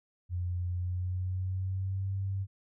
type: tone with pitch glide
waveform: sine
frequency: 89 to 97.06 Hz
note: F2 to G2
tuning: +33 to -17 cents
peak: -30 dBFS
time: 0.29-2.47 s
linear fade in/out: 50 ms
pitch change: +150 cents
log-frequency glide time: 0.71-2.13 s
effects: none